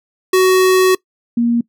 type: tone pair in turn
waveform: square / sine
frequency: 373 / 235.7 Hz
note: F#4 / A#3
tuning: +14 / +19 cents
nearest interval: minor sixth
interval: 795 cents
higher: first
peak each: -9 / -11 dBFS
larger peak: first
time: 0.33-0.95 / 1.37-1.61 s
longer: first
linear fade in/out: 5 ms
effects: noise-tail reverb RT60 0.1 s tail -22 dB re dry